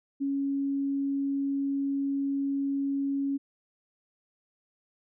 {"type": "tone", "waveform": "sine", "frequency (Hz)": 277.2, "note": "C#4", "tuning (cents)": 0, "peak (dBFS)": -26, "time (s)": [0.2, 3.38], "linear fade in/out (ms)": 20, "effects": []}